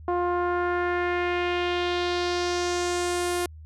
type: tone with low-pass filter sweep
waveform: sawtooth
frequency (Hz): 353.1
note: F4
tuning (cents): +19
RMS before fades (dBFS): -26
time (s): 0.08-3.46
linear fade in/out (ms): 2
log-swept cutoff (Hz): 960 to 11000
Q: 2.1
effects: added 78 Hz sine -41 dBFS peak until 3.65 s